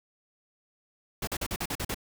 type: noise bursts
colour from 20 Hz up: pink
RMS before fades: -32 dBFS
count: 8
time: 1.22-1.945 s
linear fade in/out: 5 ms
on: 53 ms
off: 43 ms
effects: none